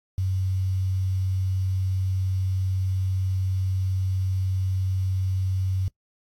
sine tone with quantisation, 94.3 Hz, F#2, 33 cents sharp, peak -22 dBFS, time 0.18-5.88 s, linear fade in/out 0 ms, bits 8, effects noise-tail reverb RT60 0.1 s tail -22 dB re dry + AAC 64 kbps

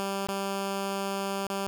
10% pulse tone with dropouts, 196.4 Hz, G3, 4 cents sharp, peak -21 dBFS, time 0-1.67 s, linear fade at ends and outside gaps 0 ms, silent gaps 0.27-0.286 / 1.467-1.5 s, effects none

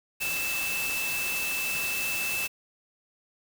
sine tone in noise, 2637 Hz, E7, in tune, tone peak -29 dBFS, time 0.2-2.48 s, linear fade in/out 20 ms, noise white, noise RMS -33 dBFS, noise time 0.2-2.48 s, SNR +1 dB, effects none

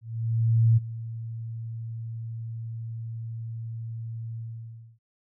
sine tone with ADSR envelope, 114 Hz, A#2, 38 cents flat, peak -15 dBFS, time 0.01-4.99 s, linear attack 760 ms, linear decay 19 ms, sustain -17 dB, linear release 620 ms, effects none

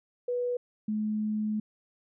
sine tone pair in turn, 490 / 213.7 Hz, B4 / G#3, -14 / +50 cents, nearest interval octave + major second, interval 1436 cents, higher first, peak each -27 dBFS, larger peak neither, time 0.28-0.57 / 0.88-1.6 s, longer second, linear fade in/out 5 ms, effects none

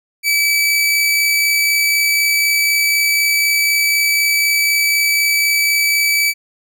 sawtooth tone with amplitude modulation, 2300 Hz, D7, 37 cents flat, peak -8 dBFS, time 0.23-6.34 s, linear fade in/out 50 ms, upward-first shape sine, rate 64 Hz, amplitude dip 25%, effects none

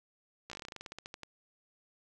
slowing click train, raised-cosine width 0.2 ms, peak -26 dBFS, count 18, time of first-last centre 0.5-1.233 s, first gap 15 ms, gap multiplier 1.12, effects none

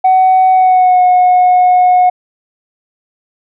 sine tone with pitch glide, 750 to 727.4 Hz, F#5 to F#5, +23 to -30 cents, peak -3 dBFS, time 0.04-2.1 s, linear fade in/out 10 ms, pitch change -53 cents, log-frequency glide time 0.51-1.02 s, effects tanh soft clip ceiling -3 dBFS

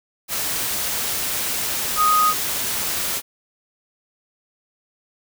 sine tone in noise, 1247 Hz, D#6, 3 cents sharp, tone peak -14 dBFS, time 1.96-2.34 s, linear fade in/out 50 ms, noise white, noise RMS -24 dBFS, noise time 0.28-3.22 s, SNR +7 dB, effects none

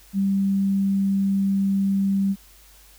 sine tone, 196 Hz, G3, in tune, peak -18 dBFS, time 0.13-2.36 s, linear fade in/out 50 ms, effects added 50 Hz sine -52 dBFS peak until 2.98 s + white hiss -52 dBFS RMS until 2.98 s

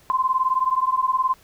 sine beating tone pair, 1029 / 1048 Hz, C6 / C6, -29 / +2 cents, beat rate 19 Hz, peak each -21 dBFS, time 0.1-1.34 s, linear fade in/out 0 ms, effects pink hiss -54 dBFS RMS until 1.43 s

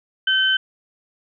sine tone pair together, 1542 / 3058 Hz, G6 / G7, -29 / -44 cents, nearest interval octave, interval 1185 cents, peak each -18 dBFS, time 0.27-0.57 s, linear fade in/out 5 ms, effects none

